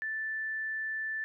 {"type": "tone", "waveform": "sine", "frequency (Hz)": 1760, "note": "A6", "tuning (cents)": 0, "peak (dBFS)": -32, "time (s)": [0.02, 1.24], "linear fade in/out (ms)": 0, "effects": []}